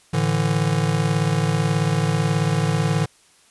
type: chord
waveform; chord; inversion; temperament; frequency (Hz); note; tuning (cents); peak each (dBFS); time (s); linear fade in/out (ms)
square; A suspended fourth; none; just; 110 / 146.67 / 165; A2 / D3 / E3; 0 / -2 / +2; -25 / -22 / -23; 0.13-3.06; 10
effects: white hiss -55 dBFS RMS until 3.5 s + resampled to 24000 Hz